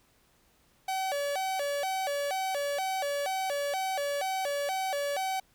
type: tone with vibrato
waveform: 45% pulse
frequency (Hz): 659.3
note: E5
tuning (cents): 0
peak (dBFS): -29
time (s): 0.88-5.4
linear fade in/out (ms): 5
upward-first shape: square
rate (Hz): 2.1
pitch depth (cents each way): 250
effects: pink hiss -66 dBFS RMS until 5.54 s